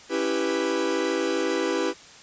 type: chord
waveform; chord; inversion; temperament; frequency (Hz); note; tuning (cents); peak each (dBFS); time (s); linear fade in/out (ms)
45% pulse; C# half-diminished seventh; none; equal; 277.2 / 329.6 / 392 / 493.9; C#4 / E4 / G4 / B4; 0 / 0 / 0 / 0; -32 / -28 / -28 / -28; 0.09-1.94; 50
effects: white hiss -47 dBFS RMS until 2.22 s + resampled to 16000 Hz